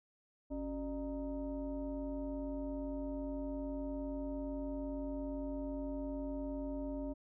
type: tone with frequency modulation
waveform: sine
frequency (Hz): 277.2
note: C#4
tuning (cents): 0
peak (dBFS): -37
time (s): 0.5-7.14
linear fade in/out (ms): 20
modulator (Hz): 326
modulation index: 1
effects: none